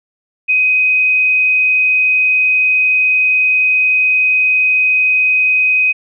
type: tone with frequency modulation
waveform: sine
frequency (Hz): 2513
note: D#7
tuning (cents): +17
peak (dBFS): -9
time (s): 0.48-5.93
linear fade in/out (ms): 20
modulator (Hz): 30.2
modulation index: 0.39
effects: none